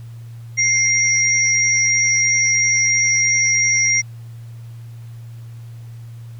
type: tone pair together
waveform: sine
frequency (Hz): 2111 / 5701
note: C7 / F8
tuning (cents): +15 / +35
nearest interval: octave + perfect fourth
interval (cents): 1720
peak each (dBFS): -16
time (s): 0.57-4.02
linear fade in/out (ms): 20
effects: added 116 Hz sine -32 dBFS peak until 6.39 s + pink hiss -53 dBFS RMS until 6.39 s